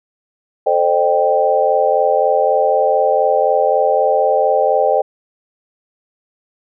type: chord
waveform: sine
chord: A half-diminished seventh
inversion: none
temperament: equal with one note detuned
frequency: 440 / 523.3 / 607.3 / 784 Hz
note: A4 / C5 / Eb5 / G5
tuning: 0 / 0 / -42 / 0 cents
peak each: -19 / -16 / -16 / -16 dBFS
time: 0.66-5.02 s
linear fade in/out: 10 ms
effects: none